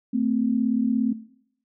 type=tone pair together; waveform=sine; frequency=222.7 / 259.9 Hz; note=A3 / C4; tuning=+21 / -11 cents; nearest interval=minor third; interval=268 cents; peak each=-23 dBFS; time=0.13-1.13 s; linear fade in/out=10 ms; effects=noise-tail reverb RT60 0.7 s tail -17 dB re dry